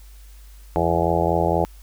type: harmonic tone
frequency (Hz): 84.2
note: E2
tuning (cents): +37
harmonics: 1 / 2 / 4 / 5 / 6 / 7 / 8 / 9 / 10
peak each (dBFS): -26 / -26 / -26 / -26 / -26 / -26 / -26 / -26 / -26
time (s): 0.76-1.65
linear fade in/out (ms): 0
effects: added 50 Hz sine -41 dBFS peak until 1.82 s + white hiss -54 dBFS RMS until 1.82 s